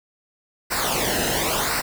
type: noise with flanger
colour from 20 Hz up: pink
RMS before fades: -23 dBFS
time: 0.7-1.82 s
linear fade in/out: 20 ms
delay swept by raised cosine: 0.3 to 0.89 ms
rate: 0.94 Hz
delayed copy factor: -0.7
effects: none